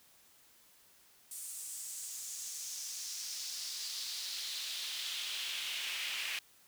brown noise with high-pass filter sweep, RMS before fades -41 dBFS, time 1.31-6.39 s, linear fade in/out 2 ms, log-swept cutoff 8800 to 2500 Hz, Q 2.5, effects white hiss -64 dBFS RMS until 6.67 s

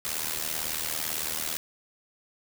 white noise with amplitude modulation, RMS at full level -28 dBFS, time 0.05-1.57 s, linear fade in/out 0 ms, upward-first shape sine, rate 78 Hz, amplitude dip 80%, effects none

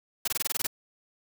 white noise bursts, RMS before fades -28 dBFS, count 9, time 0.25-0.669 s, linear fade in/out 5 ms, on 27 ms, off 22 ms, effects none

